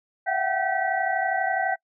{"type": "tone cluster", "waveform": "sine", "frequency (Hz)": [672, 743, 775, 1540, 1942], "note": ["E5", "F#5", "G5", "G6", "B6"], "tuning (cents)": [33, 7, -20, -31, -30], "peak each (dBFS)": [-30, -27, -27, -29, -31], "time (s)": [0.26, 1.76], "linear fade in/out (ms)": 20, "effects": ["noise-tail reverb RT60 0.1 s tail -26 dB re dry"]}